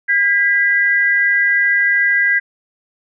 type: tone pair together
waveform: sine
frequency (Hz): 1618.1 / 1975.5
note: G#6 / B6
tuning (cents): -46 / 0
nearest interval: minor third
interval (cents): 346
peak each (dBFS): -14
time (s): 0.08-2.4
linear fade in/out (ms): 20
effects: none